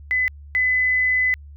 sine tone pair in turn, 2011 / 2011 Hz, B6 / B6, +31 / +31 cents, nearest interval unison, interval 0 cents, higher neither, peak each -17 / -16 dBFS, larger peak second, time 0.11-0.28 / 0.55-1.34 s, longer second, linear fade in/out 0 ms, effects added 72 Hz sine -38 dBFS peak until 1.56 s

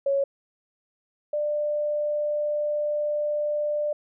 sine tone pair in turn, 554.4 / 594.5 Hz, C#5 / D5, 0 / +21 cents, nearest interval minor second, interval 121 cents, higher second, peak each -20 / -23 dBFS, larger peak first, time 0.06-0.24 / 1.33-3.93 s, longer second, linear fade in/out 5 ms, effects none

